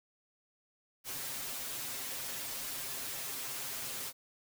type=noise with comb filter; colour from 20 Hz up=white; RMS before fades=-40 dBFS; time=1.04-4.13 s; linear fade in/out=50 ms; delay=7.5 ms; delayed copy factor=+1; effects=none